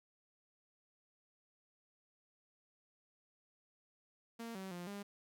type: tone with pitch steps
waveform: sawtooth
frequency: 230.7 / 190.7 / 175.9 / 201.8 Hz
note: A#3 / G3 / F3 / G#3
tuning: -18 / -47 / +13 / -49 cents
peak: -40 dBFS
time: 4.39-5.03 s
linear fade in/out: 10 ms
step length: 160 ms
effects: none